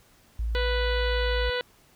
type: tone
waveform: sine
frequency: 56.2 Hz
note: A1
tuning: 37 cents sharp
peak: -25 dBFS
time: 0.39-1.5 s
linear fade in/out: 5 ms
type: harmonic tone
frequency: 493.9 Hz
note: B4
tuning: in tune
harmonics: 1 / 2 / 3 / 4 / 5 / 6 / 7 / 8 / 9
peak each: -28 / -37 / -33 / -36 / -42 / -37 / -39 / -39 / -44 dBFS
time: 0.55-1.61 s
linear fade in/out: 0 ms
effects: pink hiss -59 dBFS RMS until 1.95 s